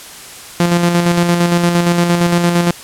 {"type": "tone with tremolo", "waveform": "sawtooth", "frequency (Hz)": 173.1, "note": "F3", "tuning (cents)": -15, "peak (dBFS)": -5, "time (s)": [0.6, 2.71], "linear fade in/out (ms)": 2, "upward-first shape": "square", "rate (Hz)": 8.7, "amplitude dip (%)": 40, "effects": ["white hiss -33 dBFS RMS until 2.83 s", "low-pass 11000 Hz 12 dB/octave"]}